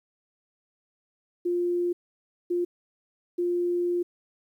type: tone bursts at uneven times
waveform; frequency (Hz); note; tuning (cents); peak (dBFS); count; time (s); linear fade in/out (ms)
sine; 351; F4; +9; -23; 3; 1.45-1.93 / 2.5-2.65 / 3.38-4.03; 10
effects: 10-bit